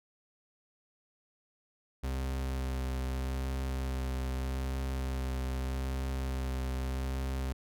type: tone with vibrato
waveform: 40% pulse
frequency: 65.41 Hz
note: C2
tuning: in tune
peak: -31 dBFS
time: 2.03-7.53 s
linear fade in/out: 10 ms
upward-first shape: sine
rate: 0.81 Hz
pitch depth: 16 cents each way
effects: none